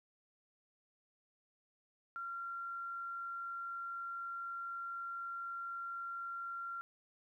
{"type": "tone", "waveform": "sine", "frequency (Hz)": 1376, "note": "F6", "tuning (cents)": -26, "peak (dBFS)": -40, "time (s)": [2.16, 6.81], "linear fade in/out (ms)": 0, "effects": ["13-bit"]}